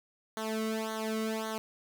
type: tone with flanger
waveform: sawtooth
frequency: 220 Hz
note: A3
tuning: in tune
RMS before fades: -34 dBFS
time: 0.37-1.58 s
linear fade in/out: 0 ms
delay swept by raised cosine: 0.39 to 1.2 ms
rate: 1.8 Hz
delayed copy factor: -1
effects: none